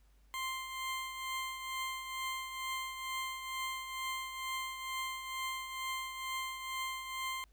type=tone with tremolo; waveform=20% pulse; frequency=1049 Hz; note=C6; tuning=4 cents sharp; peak=-30 dBFS; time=0.34-7.44 s; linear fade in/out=0 ms; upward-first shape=triangle; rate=2.2 Hz; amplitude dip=60%; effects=added 50 Hz sine -62 dBFS peak until 7.52 s + pink hiss -74 dBFS RMS until 7.52 s